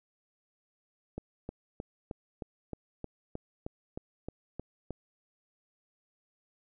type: click train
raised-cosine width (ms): 2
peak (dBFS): -24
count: 13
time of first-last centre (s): 1.18-4.907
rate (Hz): 3.22
effects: none